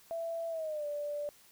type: tone with pitch glide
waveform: sine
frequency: 665 to 585.6 Hz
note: E5 to D5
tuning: +15 to -5 cents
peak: -34 dBFS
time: 0.11-1.29 s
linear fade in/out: 0 ms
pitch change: -220 cents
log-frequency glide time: 0.49-0.86 s
effects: white hiss -61 dBFS RMS until 1.51 s